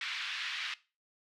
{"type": "band-pass noise", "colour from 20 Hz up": "white", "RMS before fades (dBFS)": -38, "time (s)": [0.01, 0.74], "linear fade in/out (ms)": 2, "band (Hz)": [1400, 3700], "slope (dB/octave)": 24, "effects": ["noise-tail reverb RT60 0.3 s tail -18 dB re dry"]}